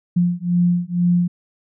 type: beating tone pair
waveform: sine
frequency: 174.61 / 176.71 Hz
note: F3 / F3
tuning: 0 / +21 cents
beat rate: 2.1 Hz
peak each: -18 dBFS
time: 0.16-1.28 s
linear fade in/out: 10 ms
effects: none